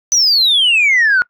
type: exponential sweep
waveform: sine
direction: down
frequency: 6070 to 1430 Hz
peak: -7 dBFS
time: 0.12-1.22 s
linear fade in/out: 0 ms
effects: noise-tail reverb RT60 0.1 s tail -24 dB re dry + tanh soft clip ceiling -6 dBFS